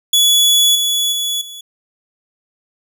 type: tone with level steps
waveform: sawtooth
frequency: 3400 Hz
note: G#7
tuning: 40 cents sharp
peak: -6 / -11 / -14 / -27 dBFS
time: 0.13-1.61 s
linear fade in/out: 5 ms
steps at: 0.75 / 1.12 / 1.41 s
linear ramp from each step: 5 ms
effects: none